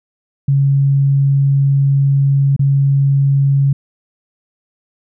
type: tone with dropouts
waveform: sine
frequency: 138.59 Hz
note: C#3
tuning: in tune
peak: -9 dBFS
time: 0.48-3.73 s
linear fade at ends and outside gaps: 5 ms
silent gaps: 2.564-2.593 s
effects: none